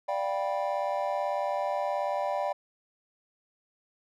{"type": "chord", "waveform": "triangle", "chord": "G dominant seventh", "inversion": "second", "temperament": "just", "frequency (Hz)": [588, 705.6, 784, 980], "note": ["D5", "F5", "G5", "B5"], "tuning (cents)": [2, 18, 0, -14], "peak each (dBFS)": [-29, -33, -31, -33], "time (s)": [0.08, 2.53], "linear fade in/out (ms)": 10, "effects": []}